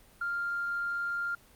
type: tone with tanh clipping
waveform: triangle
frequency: 1396.9 Hz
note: F6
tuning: in tune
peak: -30 dBFS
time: 0.21-1.35 s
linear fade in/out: 5 ms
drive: 4 dB
effects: pink hiss -59 dBFS RMS until 1.55 s + Opus 24 kbps